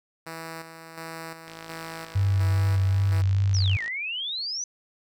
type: tone with tremolo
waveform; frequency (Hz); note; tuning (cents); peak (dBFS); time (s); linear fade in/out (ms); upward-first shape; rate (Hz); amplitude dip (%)
5% pulse; 163.2; E3; -17; -24; 0.26-3.22; 10; square; 1.4; 55
type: click train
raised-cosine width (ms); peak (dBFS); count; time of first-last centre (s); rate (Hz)
0.2; -24; 132; 1.48-3.879; 54.6
type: tone with vibrato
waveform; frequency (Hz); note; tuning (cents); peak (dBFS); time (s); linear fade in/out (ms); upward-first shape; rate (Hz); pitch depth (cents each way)
sine; 96.8; G2; -21; -19; 2.15-3.77; 10; sine; 2.5; 21
type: exponential two-way sweep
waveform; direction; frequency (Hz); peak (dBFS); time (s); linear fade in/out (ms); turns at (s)
sine; down then up; 6090 to 1791 to 6090; -28; 3.54-4.64; 2; 3.83
effects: none